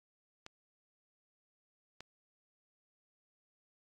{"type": "clicks", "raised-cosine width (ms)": 0.2, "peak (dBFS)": -29, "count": 2, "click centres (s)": [0.464, 2.006], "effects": ["AAC 48 kbps"]}